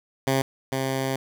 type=tone pair in turn; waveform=10% pulse; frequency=134.1 / 133.33 Hz; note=C3 / C3; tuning=+43 / +33 cents; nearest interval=unison; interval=10 cents; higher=first; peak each=-12 / -16 dBFS; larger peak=first; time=0.27-0.42 / 0.72-1.16 s; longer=second; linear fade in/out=2 ms; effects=none